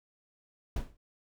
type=noise with exponential decay; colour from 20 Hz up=brown; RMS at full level=-27 dBFS; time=0.76-0.97 s; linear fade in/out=5 ms; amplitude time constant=44 ms; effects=none